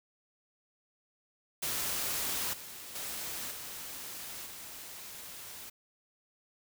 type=noise with level steps; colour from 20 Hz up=white; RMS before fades=-34 / -46 / -39 / -43 / -46 dBFS; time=1.62-5.7 s; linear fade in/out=10 ms; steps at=2.53 / 2.95 / 3.51 / 4.46 s; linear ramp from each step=5 ms; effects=none